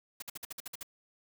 white noise bursts, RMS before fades -41 dBFS, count 9, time 0.2-0.831 s, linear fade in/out 5 ms, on 23 ms, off 53 ms, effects none

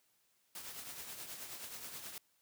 white noise with tremolo, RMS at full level -45 dBFS, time 0.55-2.18 s, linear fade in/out 2 ms, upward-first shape triangle, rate 9.4 Hz, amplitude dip 55%, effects white hiss -75 dBFS RMS until 2.41 s + high-pass 60 Hz 12 dB/octave

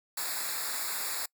white noise with comb filter, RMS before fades -34 dBFS, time 0.17-1.26 s, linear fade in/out 5 ms, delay 0.33 ms, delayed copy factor -1, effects noise-tail reverb RT60 0.1 s tail -26 dB re dry

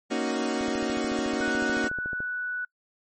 30% pulse chord, D# minor seventh, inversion second, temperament equal, 233.1 / 277.2 / 311.1 / 370 Hz, A#3 / C#4 / D#4 / F#4, 0 / 0 / 0 / 0 cents, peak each -28 / -28 / -30 / -29 dBFS, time 0.1-1.89 s, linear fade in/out 20 ms
click train, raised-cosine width 2 ms, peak -25 dBFS, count 23, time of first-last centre 0.61-2.204 s, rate 13.8 Hz
sine tone, 1480 Hz, F#6, in tune, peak -28 dBFS, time 1.41-2.65 s, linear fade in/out 5 ms
effects noise-tail reverb RT60 0.1 s tail -26 dB re dry + MP3 32 kbps

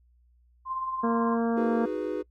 sine tone with tremolo, 1046.5 Hz, C6, in tune, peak -27 dBFS, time 0.65-1.38 s, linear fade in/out 50 ms, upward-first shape triangle, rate 18 Hz, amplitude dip 50%
harmonic tone, 231.1 Hz, A#3, 15 cents flat, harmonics 1 / 2 / 3 / 4 / 5 / 6 / 7, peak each -25 / -29 / -34 / -39 / -39 / -43 / -44 dBFS, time 1.03-1.86 s, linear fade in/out 10 ms
triangle chord, G# minor seventh, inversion second, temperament equal with one note detuned, 311.1 / 368.3 / 415.3 / 493.9 Hz, D#4 / F#4 / G#4 / B4, 0 / -8 / 0 / 0 cents, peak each -32 dBFS, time 1.56-2.23 s, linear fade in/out 20 ms
effects noise-tail reverb RT60 0.1 s tail -25 dB re dry + added 60 Hz sine -59 dBFS peak until 2.3 s

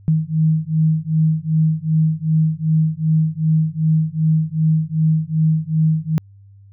sine beating tone pair, 156.7 / 159.3 Hz, D#3 / D#3, +13 / +41 cents, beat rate 2.6 Hz, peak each -17 dBFS, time 0.08-6.18 s, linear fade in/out 0 ms, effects added 99 Hz sine -42 dBFS peak until 6.72 s

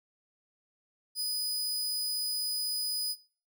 sawtooth tone, 4978 Hz, D#8, in tune, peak -27 dBFS, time 1.15-3.16 s, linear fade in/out 50 ms, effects noise-tail reverb RT60 0.4 s tail -19 dB re dry

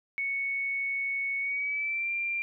sine tone with pitch glide, 2217 to 2376 Hz, C#7 to D7, 0 to +20 cents, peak -28 dBFS, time 0.18-2.42 s, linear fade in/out 0 ms, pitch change +120 cents, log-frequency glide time 1.39-2.12 s, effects none

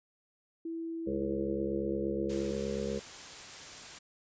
sine tone with pitch glide, 329.6 to 335.6 Hz, E4 to E4, 0 to +31 cents, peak -35 dBFS, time 0.65-2.51 s, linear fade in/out 5 ms, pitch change +31 cents, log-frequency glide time 1.17-1.84 s
harmonic tone, 68.4 Hz, C#2, 23 cents flat, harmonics 1 / 2 / 3 / 5 / 6 / 7 / 8, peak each -44 / -47 / -37 / -45 / -38 / -37 / -41 dBFS, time 1.06-3 s, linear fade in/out 20 ms
white noise, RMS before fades -46 dBFS, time 2.29-3.99 s, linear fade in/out 10 ms
effects resampled to 16000 Hz

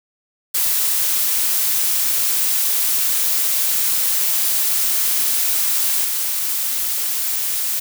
blue noise with level steps, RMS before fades -18 / -21 dBFS, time 0.54-7.8 s, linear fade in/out 10 ms, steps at 6.04 s, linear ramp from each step 10 ms, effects none

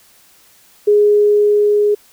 sine tone with level ramp, 415.3 Hz, G#4, in tune, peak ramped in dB -7 to -10 dBFS, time 0.87-1.95 s, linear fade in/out 10 ms, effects white hiss -49 dBFS RMS until 2.12 s

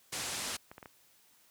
white low-pass noise, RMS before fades -38 dBFS, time 0.12-0.57 s, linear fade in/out 10 ms, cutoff 9300 Hz, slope 24 dB/octave
clicks, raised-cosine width 0.5 ms, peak -32 dBFS, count 4, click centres 0.715 / 0.781 / 0.828 / 0.858 s
effects white hiss -65 dBFS RMS until 1.5 s + high-pass 60 Hz 12 dB/octave

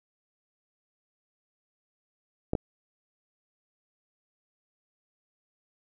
clicks, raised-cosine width 2 ms, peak -13 dBFS, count 2, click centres 2.534 / 2.552 s, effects none

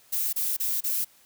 violet noise bursts, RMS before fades -27 dBFS, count 4, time 0.12-1.047 s, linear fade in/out 10 ms, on 210 ms, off 29 ms, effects white hiss -58 dBFS RMS until 1.25 s

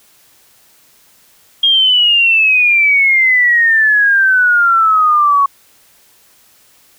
sine exponential sweep, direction down, 3257 to 1108.7 Hz, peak -7 dBFS, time 1.63-5.46 s, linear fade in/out 5 ms, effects white hiss -49 dBFS RMS until 6.98 s

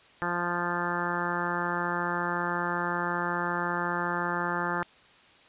harmonic tone, 174.61 Hz, F3, in tune, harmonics 1 / 2 / 3 / 4 / 5 / 6 / 7 / 8 / 9 / 10, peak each -36 / -36 / -39 / -40 / -34 / -37 / -35 / -36 / -36 / -37 dBFS, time 0.22-4.83 s, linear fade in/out 0 ms, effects white hiss -56 dBFS RMS until 5.48 s + resampled to 8000 Hz

